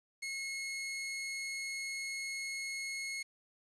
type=tone; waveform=sawtooth; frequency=2171 Hz; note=C#7; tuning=37 cents flat; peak=-34 dBFS; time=0.22-3.23 s; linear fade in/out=10 ms; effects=resampled to 24000 Hz + 10-bit